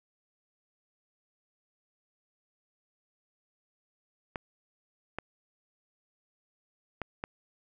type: clicks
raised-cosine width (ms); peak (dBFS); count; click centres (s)
0.5; -19; 4; 4.358 / 5.186 / 7.017 / 7.239
effects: none